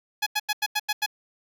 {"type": "tone bursts", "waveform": "10% pulse", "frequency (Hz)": 841, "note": "G#5", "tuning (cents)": 22, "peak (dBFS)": -14, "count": 7, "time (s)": [0.22, 1.063], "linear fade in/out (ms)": 10, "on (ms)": 45, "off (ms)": 88, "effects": []}